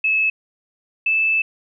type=tone pair in turn; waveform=sine; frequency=2597 / 2629 Hz; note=E7 / E7; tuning=-26 / -5 cents; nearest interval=unison; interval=21 cents; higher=second; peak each=-15 dBFS; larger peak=neither; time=0.04-0.3 / 1.06-1.42 s; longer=second; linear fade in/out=5 ms; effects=none